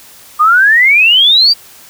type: exponential sweep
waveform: sine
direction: up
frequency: 1188 to 4794 Hz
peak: -4 dBFS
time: 0.39-1.54 s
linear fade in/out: 20 ms
effects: white hiss -38 dBFS RMS until 1.89 s